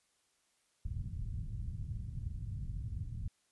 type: low-pass noise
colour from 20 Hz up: white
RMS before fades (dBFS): -40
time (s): 0.85-3.28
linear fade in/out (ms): 5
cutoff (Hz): 120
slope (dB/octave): 24
effects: white hiss -75 dBFS RMS until 3.51 s + resampled to 24000 Hz